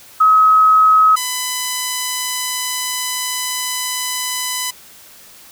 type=tone pair in turn; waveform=sine / 5% pulse; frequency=1276 / 1002.9 Hz; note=D#6 / B5; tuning=+43 / +26 cents; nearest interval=major third; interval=417 cents; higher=first; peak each=-7 dBFS; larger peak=neither; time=0.2-1.16 / 1.16-4.71 s; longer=second; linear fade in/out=10 ms; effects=white hiss -42 dBFS RMS until 5.51 s